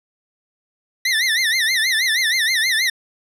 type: tone with vibrato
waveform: 25% pulse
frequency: 1920 Hz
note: B6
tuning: 49 cents flat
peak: -12 dBFS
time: 1.05-2.9 s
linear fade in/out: 5 ms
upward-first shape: sine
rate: 6.3 Hz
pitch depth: 170 cents each way
effects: low-pass 11000 Hz 12 dB/octave